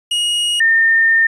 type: tone pair in turn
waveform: 45% pulse / sine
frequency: 2881 / 1814.9 Hz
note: F#7 / A#6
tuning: -47 / -47 cents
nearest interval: minor sixth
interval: 800 cents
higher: first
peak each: -14 / -9 dBFS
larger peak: second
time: 0.11-0.6 / 0.6-1.27 s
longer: second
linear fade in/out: 5 ms
effects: resampled to 24000 Hz